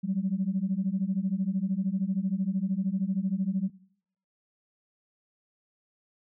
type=beating tone pair; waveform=sine; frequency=184.2 / 197.2 Hz; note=F#3 / G3; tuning=-7 / +11 cents; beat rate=13 Hz; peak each=-28 / -28 dBFS; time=0.03-3.7 s; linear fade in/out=20 ms; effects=noise-tail reverb RT60 0.7 s tail -22 dB re dry + tanh soft clip ceiling -18 dBFS